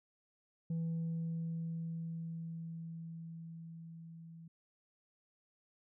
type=tone with level ramp; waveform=sine; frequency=164.81 Hz; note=E3; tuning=in tune; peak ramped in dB=-31 to -50 dBFS; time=0.7-4.48 s; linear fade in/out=5 ms; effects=tanh soft clip ceiling -33 dBFS